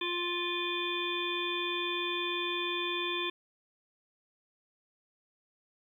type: harmonic tone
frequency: 350.3 Hz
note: F4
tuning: 5 cents sharp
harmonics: 1 / 3 / 5 / 7 / 9 / 10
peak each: -36 / -38 / -42 / -37 / -42 / -36 dBFS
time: 0.01-3.3 s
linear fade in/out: 5 ms
effects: 11-bit